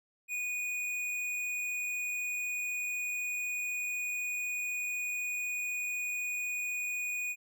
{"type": "tone with hard clipping", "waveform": "triangle", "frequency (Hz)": 2467, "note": "D#7", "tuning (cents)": -15, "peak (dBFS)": -34, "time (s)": [0.28, 7.36], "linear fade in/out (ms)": 50, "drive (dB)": 17, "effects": []}